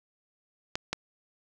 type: clicks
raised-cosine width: 0.2 ms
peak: -12 dBFS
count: 2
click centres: 0.755 / 0.93 s
effects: none